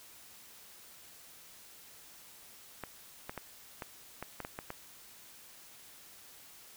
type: clicks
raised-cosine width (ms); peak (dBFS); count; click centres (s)
0.5; -24; 9; 2.837 / 3.295 / 3.377 / 3.822 / 4.226 / 4.403 / 4.449 / 4.589 / 4.704
effects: white hiss -55 dBFS RMS until 6.76 s